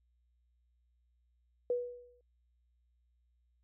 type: tone with exponential decay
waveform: sine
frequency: 488.2 Hz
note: B4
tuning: 20 cents flat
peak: -27 dBFS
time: 1.7-2.21 s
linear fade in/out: 2 ms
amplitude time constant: 110 ms
effects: added 60 Hz sine -70 dBFS peak until 3.63 s